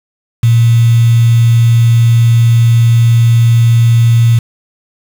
sine tone with quantisation, 116.54 Hz, A#2, in tune, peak -4 dBFS, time 0.43-4.39 s, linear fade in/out 5 ms, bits 4, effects none

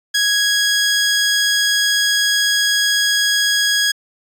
15% pulse tone, 1658 Hz, G#6, 3 cents flat, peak -7 dBFS, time 0.14-3.92 s, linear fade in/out 10 ms, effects resampled to 32000 Hz

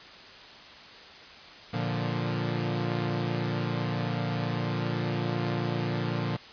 sawtooth chord, Bb major, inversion none, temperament equal, 116.54 / 146.83 / 174.61 Hz, Bb2 / D3 / F3, 0 / 0 / 0 cents, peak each -27 / -29 / -29 dBFS, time 1.73-6.37 s, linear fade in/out 10 ms, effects white hiss -47 dBFS RMS until 6.52 s + resampled to 11025 Hz

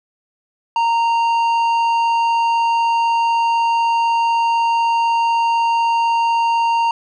sine tone with tanh clipping, 926 Hz, A#5, 12 cents flat, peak -15 dBFS, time 0.76-6.91 s, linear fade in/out 2 ms, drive 9 dB, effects none

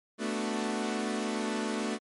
sawtooth chord, B minor seventh, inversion third, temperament equal, 220 / 246.9 / 293.7 / 370 Hz, A3 / B3 / D4 / F#4, 0 / 0 / 0 / 0 cents, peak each -29 / -33 / -33 / -34 dBFS, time 0.18-1.99 s, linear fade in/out 50 ms, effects MP3 48 kbps

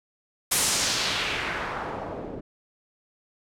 white noise with low-pass filter sweep, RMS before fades -28 dBFS, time 0.51-2.41 s, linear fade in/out 10 ms, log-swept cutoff 11000 to 380 Hz, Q 1.4, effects none

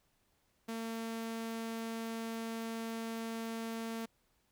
sawtooth tone, 226.8 Hz, A#3, 47 cents flat, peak -34 dBFS, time 0.68-4.06 s, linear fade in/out 10 ms, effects pink hiss -75 dBFS RMS until 4.51 s

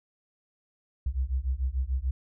sine beating tone pair, 61.74 / 68.54 Hz, B1 / C#2, 0 / -19 cents, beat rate 6.8 Hz, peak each -29 dBFS, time 1.06-2.11 s, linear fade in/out 5 ms, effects none

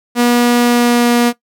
sawtooth tone with pitch glide, 241.1 to 239.4 Hz, B3 to A#3, -41 to +46 cents, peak -5 dBFS, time 0.15-1.33 s, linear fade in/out 50 ms, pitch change -13 cents, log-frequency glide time 0.59-1.11 s, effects noise-tail reverb RT60 0.1 s tail -17 dB re dry

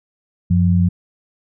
sine tone pair together, 92.64 / 176.2 Hz, F#2 / F3, +3 / +16 cents, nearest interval major seventh, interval 1113 cents, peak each -14 dBFS, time 0.5-0.89 s, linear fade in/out 10 ms, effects none

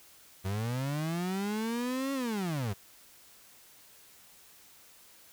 35% pulse linear two-way sweep, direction up then down, 92 to 277.2 to 92 Hz, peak -29 dBFS, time 0.44-2.74 s, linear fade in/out 20 ms, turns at 2.13 s, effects white hiss -57 dBFS RMS until 5.32 s

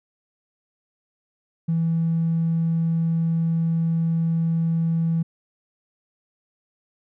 triangle tone with tanh clipping, 164.81 Hz, E3, in tune, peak -18 dBFS, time 1.68-5.23 s, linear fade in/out 10 ms, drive 1 dB, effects none

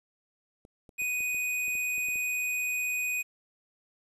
clicks, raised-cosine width 2 ms, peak -38 dBFS, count 10, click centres 0.651 / 0.892 / 1.019 / 1.206 / 1.346 / 1.681 / 1.753 / 1.981 / 2.086 / 2.158 s
square tone, 2489 Hz, D#7, in tune, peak -29 dBFS, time 0.98-3.23 s, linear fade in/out 20 ms
effects resampled to 32000 Hz + 10-bit

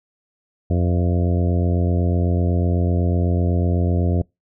harmonic tone with a mistuned harmonic, 88 Hz, F2, 14 cents sharp, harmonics 1 / 2 / 3 / 4 / 5 / 6 / 7 / 8, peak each -17 / -23 / -27 / -29 / -31 / -33 / -34 / -35 dBFS, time 0.7-4.22 s, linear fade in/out 5 ms, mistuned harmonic 8, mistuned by -45 cents, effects noise-tail reverb RT60 0.2 s tail -25 dB re dry

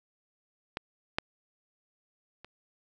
clicks, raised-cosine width 0.3 ms, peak -17 / -11 / -30 dBFS, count 3, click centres 0.771 / 1.185 / 2.446 s, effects none

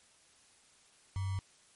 sine tone with sample-and-hold, 96.1 Hz, G2, 34 cents flat, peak -32 dBFS, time 1.16-1.39 s, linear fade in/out 0 ms, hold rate 1050 Hz, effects white hiss -64 dBFS RMS until 1.75 s + MP3 48 kbps

